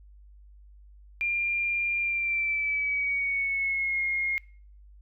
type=tone with pitch glide; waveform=sine; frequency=2394 to 2145 Hz; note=D7 to C7; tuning=+33 to +42 cents; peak=-25 dBFS; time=1.21-4.38 s; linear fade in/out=0 ms; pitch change=-191 cents; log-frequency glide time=1.99-4.03 s; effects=noise-tail reverb RT60 0.5 s tail -24 dB re dry + added 50 Hz sine -49 dBFS peak until 5.01 s